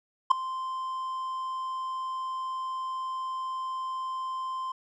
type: tone with ADSR envelope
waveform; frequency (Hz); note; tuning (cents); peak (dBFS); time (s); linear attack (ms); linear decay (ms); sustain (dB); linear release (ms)
triangle; 1042; C6; -7; -10; 0.3-4.72; 14; 4; -19; 5
effects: resampled to 22050 Hz